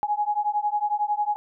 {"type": "beating tone pair", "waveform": "sine", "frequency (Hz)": [829, 840], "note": ["G#5", "G#5"], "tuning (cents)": [-3, 19], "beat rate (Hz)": 11, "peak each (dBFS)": -25, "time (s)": [0.03, 1.36], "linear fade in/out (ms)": 0, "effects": []}